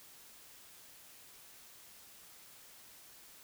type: silence
effects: white hiss -57 dBFS RMS until 3.43 s